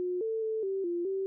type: tone with pitch steps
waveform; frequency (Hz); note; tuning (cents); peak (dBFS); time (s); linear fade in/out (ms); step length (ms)
sine; 360.3 / 445.2 / 439.8 / 387 / 346.3 / 386; F#4 / A4 / A4 / G4 / F4 / G4; -46 / +20 / -1 / -22 / -15 / -27; -29; 0-1.26; 0; 210
effects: none